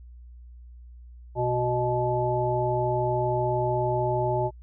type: harmonic tone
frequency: 123.47 Hz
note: B2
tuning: in tune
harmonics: 1 / 3 / 5 / 7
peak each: -28 / -28 / -28 / -28 dBFS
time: 1.35-4.51 s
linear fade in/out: 50 ms
effects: added 60 Hz sine -43 dBFS peak until 4.62 s